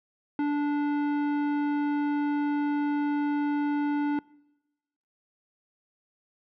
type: tone with tanh clipping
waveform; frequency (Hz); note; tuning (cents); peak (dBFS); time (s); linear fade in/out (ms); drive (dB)
sine; 291.6; D4; -12; -26; 0.39-4.19; 2; 14
effects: noise-tail reverb RT60 1.0 s tail -24 dB re dry